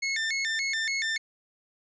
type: tone with vibrato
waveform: sawtooth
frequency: 1975.5 Hz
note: B6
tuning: in tune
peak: -23 dBFS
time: 0.02-1.18 s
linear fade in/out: 10 ms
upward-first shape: square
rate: 3.5 Hz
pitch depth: 170 cents each way
effects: resampled to 16000 Hz